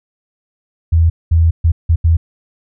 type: tone bursts at uneven times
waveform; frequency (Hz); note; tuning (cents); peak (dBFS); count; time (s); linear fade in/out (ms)
sine; 82.41; E2; 0; -7; 5; 0.92-1.1 / 1.31-1.51 / 1.64-1.72 / 1.89-1.96 / 2.04-2.17; 10
effects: none